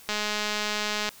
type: click train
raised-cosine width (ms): 0.2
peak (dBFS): -11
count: 211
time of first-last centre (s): 0.09-1.09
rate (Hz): 210
effects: white hiss -50 dBFS RMS until 1.2 s